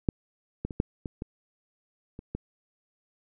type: clicks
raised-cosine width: 3 ms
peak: -10 / -17 / -24 / -10 / -21 / -21 / -27 / -19 dBFS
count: 8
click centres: 0.088 / 0.65 / 0.708 / 0.801 / 1.058 / 1.221 / 2.191 / 2.35 s
effects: none